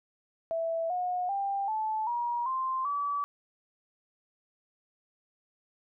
sine tone with pitch steps, 659.3 / 723.1 / 793.2 / 870 / 954.2 / 1046.6 / 1147.9 Hz, E5 / F#5 / G5 / A5 / A#5 / C6 / D6, 0 / -40 / +20 / -20 / +40 / 0 / -40 cents, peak -28 dBFS, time 0.51-3.24 s, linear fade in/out 0 ms, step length 390 ms, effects none

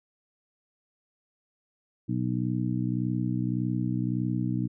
harmonic tone, 61.74 Hz, B1, in tune, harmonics 2 / 3 / 4 / 5, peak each -29 / -31 / -32 / -33 dBFS, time 2.08-4.68 s, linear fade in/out 20 ms, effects none

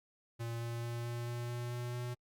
square tone with pitch steps, 116.54 / 117.35 / 118.17 / 118.99 / 119.82 / 120.65 / 121.49 / 122.33 Hz, A#2 / A#2 / A#2 / A#2 / A#2 / B2 / B2 / B2, 0 / +12 / +24 / +36 / +48 / -40 / -28 / -16 cents, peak -38 dBFS, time 0.39-2.15 s, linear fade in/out 20 ms, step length 220 ms, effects Opus 48 kbps

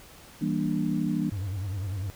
sine chord, E half-diminished seventh, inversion none, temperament just, 164.81 / 197.78 / 237.3 / 296.7 Hz, E3 / G3 / Bb3 / D4, 0 / +16 / +31 / +18 cents, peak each -30 dBFS, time 0.41-1.3 s, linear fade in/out 10 ms
triangle tone with vibrato, 96.9 Hz, G2, 20 cents flat, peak -27 dBFS, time 1.32-2.1 s, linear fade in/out 0 ms, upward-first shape sine, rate 10 Hz, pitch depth 130 cents each way
effects pink hiss -50 dBFS RMS until 2.15 s

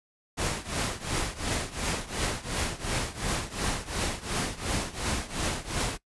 pink noise with tremolo, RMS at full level -27 dBFS, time 0.37-5.98 s, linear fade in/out 20 ms, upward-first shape triangle, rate 2.8 Hz, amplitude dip 90%, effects noise-tail reverb RT60 0.1 s tail -20 dB re dry + resampled to 24000 Hz

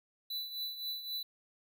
square tone with tremolo, 3978 Hz, B7, 12 cents sharp, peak -35 dBFS, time 0.3-1.23 s, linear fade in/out 5 ms, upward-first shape triangle, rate 3.8 Hz, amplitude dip 70%, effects none

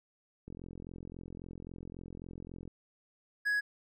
click train, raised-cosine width 3 ms, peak -33 dBFS, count 97, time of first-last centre 0.48-2.677 s, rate 43.7 Hz
triangle tone, 1671 Hz, G#6, 10 cents sharp, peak -26 dBFS, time 3.45-3.61 s, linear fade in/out 20 ms
effects none

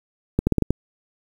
clicks, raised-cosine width 3 ms, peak -5 dBFS, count 6, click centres 0.39 / 0.47 / 0.523 / 0.583 / 0.623 / 0.706 s, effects 7-bit

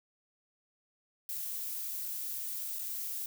violet noise with dropouts, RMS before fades -38 dBFS, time 1.29-3.26 s, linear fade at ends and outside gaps 2 ms, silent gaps 2.788-2.791 s, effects none

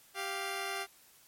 10% pulse tone pair together, 392 / 698.5 Hz, G4 / F5, 0 / 0 cents, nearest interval minor seventh, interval 1000 cents, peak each -29 / -30 dBFS, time 0.14-0.87 s, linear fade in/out 50 ms, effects white hiss -61 dBFS RMS until 1.27 s + MP3 64 kbps

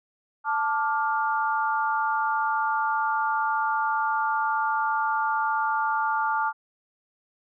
sine chord, D minor, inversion second, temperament just, 881 / 1174.7 / 1409.6 Hz, A5 / D6 / F6, +2 / 0 / +16 cents, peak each -25 / -28 / -28 dBFS, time 0.44-6.53 s, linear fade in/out 50 ms, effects none

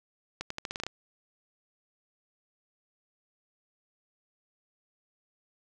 accelerating click train, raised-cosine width 0.2 ms, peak -17 dBFS, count 9, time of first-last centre 0.41-0.866 s, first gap 94 ms, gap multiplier 0.85, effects none

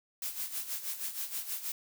blue noise with tremolo, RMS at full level -35 dBFS, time 0.22-1.72 s, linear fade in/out 2 ms, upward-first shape sine, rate 6.3 Hz, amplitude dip 70%, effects none

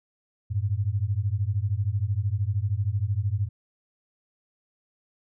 sine beating tone pair, 95.1 / 108.1 Hz, F#2 / A2, +48 / -30 cents, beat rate 13 Hz, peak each -26 dBFS, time 0.5-3.49 s, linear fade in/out 20 ms, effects none

